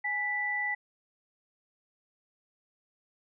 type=tone pair together; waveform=sine; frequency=830 / 1974.1 Hz; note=G#5 / B6; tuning=-1 / -1 cents; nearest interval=octave + minor third; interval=1500 cents; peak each=-37 / -29 dBFS; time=0.04-0.75 s; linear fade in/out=10 ms; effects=none